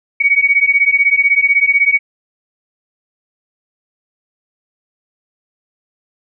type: beating tone pair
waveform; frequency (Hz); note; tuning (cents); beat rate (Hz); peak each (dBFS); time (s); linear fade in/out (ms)
sine; 2240 / 2256; C#7 / C#7; +18 / +30; 16; -12; 0.2-1.99; 10
effects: none